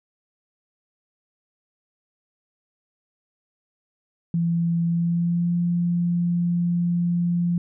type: tone with pitch glide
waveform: sine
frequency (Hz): 168.9 to 173.35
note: E3 to F3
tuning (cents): +42 to -13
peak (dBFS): -19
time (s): 4.34-7.58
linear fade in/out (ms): 2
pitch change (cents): +45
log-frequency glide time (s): 4.86-5.54
effects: none